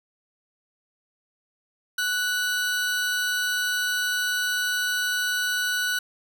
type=tone pair together; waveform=40% pulse; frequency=1480 / 3951 Hz; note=F#6 / B7; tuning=0 / 0 cents; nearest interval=octave + perfect fourth; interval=1700 cents; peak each=-23 / -31 dBFS; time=1.98-5.99 s; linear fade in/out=5 ms; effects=none